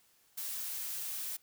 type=noise; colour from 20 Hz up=blue; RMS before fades=-39 dBFS; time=0.37-1.37 s; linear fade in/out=10 ms; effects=white hiss -68 dBFS RMS until 1.42 s